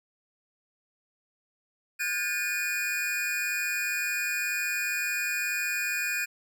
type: tone cluster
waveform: square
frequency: 1442 / 1604 / 1763 / 2457 Hz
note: F#6 / G6 / A6 / D#7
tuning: -45 / +39 / +3 / -22 cents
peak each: -39 / -35 / -38 / -30 dBFS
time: 1.99-6.26 s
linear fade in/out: 20 ms
effects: none